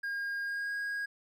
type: tone with pitch glide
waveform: triangle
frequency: 1620 to 1638.8 Hz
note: G#6 to G#6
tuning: -43 to -24 cents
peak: -31 dBFS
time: 0.03-1.06 s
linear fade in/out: 10 ms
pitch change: +19 cents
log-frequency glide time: 0.45-0.74 s
effects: none